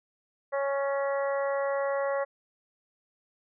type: harmonic tone with a mistuned harmonic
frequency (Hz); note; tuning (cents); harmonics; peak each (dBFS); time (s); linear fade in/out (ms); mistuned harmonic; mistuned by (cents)
277.2; C#4; 0; 2 / 3 / 4 / 5 / 6 / 7; -27 / -37 / -36 / -41 / -43 / -40; 0.52-2.25; 20; 6; +23
effects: none